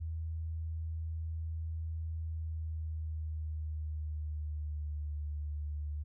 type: tone with pitch glide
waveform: sine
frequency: 80.6 to 74.34 Hz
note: E2 to D2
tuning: -38 to +22 cents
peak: -35 dBFS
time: 0-6.04 s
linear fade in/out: 20 ms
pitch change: -140 cents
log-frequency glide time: 2.19-5.14 s
effects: none